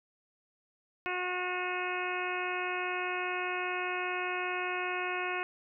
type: harmonic tone with a mistuned harmonic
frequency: 362.5 Hz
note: F#4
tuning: 35 cents flat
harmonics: 1 / 2 / 3 / 4 / 5 / 6 / 7 / 8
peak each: -38 / -39 / -39 / -39 / -42 / -41 / -38 / -48 dBFS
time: 1.06-5.43 s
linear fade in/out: 0 ms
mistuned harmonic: 8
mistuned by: -47 cents
effects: none